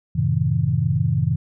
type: chord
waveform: sine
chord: F# diminished seventh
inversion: none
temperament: just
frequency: 92.5 / 111 / 133.2 / 159.84 Hz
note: F#2 / A2 / C3 / Eb3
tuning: 0 / +16 / +31 / +47 cents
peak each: -25 / -23 / -21 / -22 dBFS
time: 0.15-1.36 s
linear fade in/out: 10 ms
effects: none